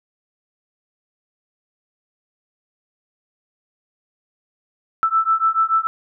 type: beating tone pair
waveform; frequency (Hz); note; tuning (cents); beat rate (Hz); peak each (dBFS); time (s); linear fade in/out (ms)
sine; 1318.5 / 1325.4; E6 / E6; 0 / +9; 6.9; -18; 5.03-5.87; 0
effects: none